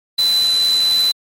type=tone in noise; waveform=sine; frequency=4008 Hz; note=B7; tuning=25 cents sharp; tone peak=-12 dBFS; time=0.18-1.12 s; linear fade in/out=10 ms; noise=white; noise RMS=-27 dBFS; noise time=0.18-1.12 s; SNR=+12 dB; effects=MP3 64 kbps